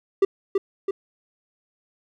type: tone with echo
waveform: triangle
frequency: 392 Hz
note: G4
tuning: in tune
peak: -11 dBFS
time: 0.22-0.25 s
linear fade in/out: 5 ms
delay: 330 ms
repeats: 2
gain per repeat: -4 dB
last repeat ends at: 0.91 s
effects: none